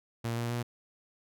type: tone with pitch steps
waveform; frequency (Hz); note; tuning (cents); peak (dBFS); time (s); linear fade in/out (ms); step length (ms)
sawtooth; 116.2 / 118.03 / 119.88; A#2 / A#2 / A#2; -5 / +22 / +49; -27; 0.24-0.63; 10; 130
effects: none